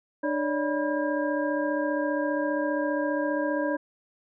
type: tone cluster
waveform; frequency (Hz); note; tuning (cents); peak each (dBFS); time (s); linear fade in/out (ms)
sine; 299.8 / 564 / 599 / 976 / 1612; D4 / C#5 / D5 / B5 / G6; +36 / +30 / +34 / -21 / +48; -28 / -29 / -33 / -34 / -34; 0.23-3.77; 10
effects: none